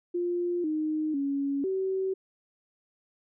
sine tone with pitch steps, 350.8 / 309.3 / 279.1 / 380.9 Hz, F4 / D#4 / C#4 / G4, +8 / -10 / +12 / -50 cents, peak -26 dBFS, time 0.14-2.14 s, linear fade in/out 10 ms, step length 500 ms, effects none

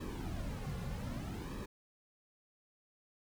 brown noise with flanger, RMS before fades -41 dBFS, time 0-1.66 s, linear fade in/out 10 ms, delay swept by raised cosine 1.4 to 3.2 ms, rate 0.64 Hz, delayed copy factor -0.7, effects none

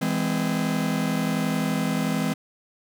45% pulse chord, E augmented, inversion none, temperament just, 164.81 / 206 / 257.5 Hz, E3 / G#3 / B#3, 0 / -14 / -28 cents, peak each -27 dBFS, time 0.01-2.34 s, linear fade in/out 10 ms, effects none

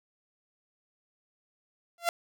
sawtooth tone with exponential growth, 686 Hz, F5, 31 cents flat, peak -17 dBFS, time 1.98-2.09 s, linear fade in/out 1 ms, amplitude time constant 22 ms, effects none

